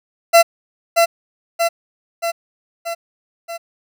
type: tone with echo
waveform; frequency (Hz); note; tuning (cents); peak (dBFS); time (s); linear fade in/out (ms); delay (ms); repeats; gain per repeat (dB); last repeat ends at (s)
40% pulse; 676; E5; +43; -5; 0.33-0.43; 20; 630; 5; -4; 3.58
effects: none